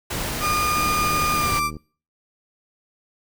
pink noise, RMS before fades -27 dBFS, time 0.1-1.6 s, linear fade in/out 10 ms
35% pulse tone with pitch glide, 1214 to 1176 Hz, D#6 to D6, -43 to +2 cents, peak -19 dBFS, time 0.4-1.71 s, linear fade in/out 50 ms, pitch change -55 cents, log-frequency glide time 1.34-1.56 s
click train, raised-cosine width 3 ms, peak -23 dBFS, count 78, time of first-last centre 0.77-1.767 s, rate 77.2 Hz
effects noise-tail reverb RT60 0.4 s tail -23 dB re dry

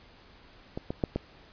clicks, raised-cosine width 2 ms, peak -20 / -18 / -12 / -15 dBFS, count 4, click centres 0.775 / 0.905 / 1.038 / 1.16 s, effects pink hiss -55 dBFS RMS until 1.52 s + resampled to 11025 Hz

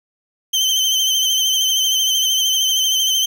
30% pulse tone with vibrato, 3100 Hz, G7, 20 cents flat, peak -12 dBFS, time 0.53-3.26 s, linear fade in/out 10 ms, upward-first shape sine, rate 13 Hz, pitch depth 39 cents each way, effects none

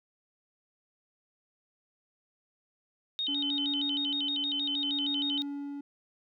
sine tone with vibrato, 3371 Hz, G#7, 25 cents sharp, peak -29 dBFS, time 3.19-5.42 s, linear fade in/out 0 ms, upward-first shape square, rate 6.4 Hz, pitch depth 170 cents each way
triangle tone with tremolo, 284 Hz, C#4, 42 cents sharp, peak -31 dBFS, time 3.28-5.81 s, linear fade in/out 5 ms, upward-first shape sine, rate 0.63 Hz, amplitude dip 45%
effects none

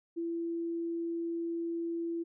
sine tone, 336 Hz, E4, 33 cents sharp, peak -32 dBFS, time 0.16-2.24 s, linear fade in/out 20 ms, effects none

